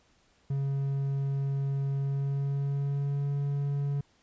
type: tone with pitch glide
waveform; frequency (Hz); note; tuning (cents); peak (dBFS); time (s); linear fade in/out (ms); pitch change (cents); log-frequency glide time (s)
triangle; 138.1 to 141.65; C#3 to C#3; -6 to +38; -25; 0.5-4.01; 5; +44; 1.97-3.3
effects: pink hiss -66 dBFS RMS until 4.22 s + resampled to 16000 Hz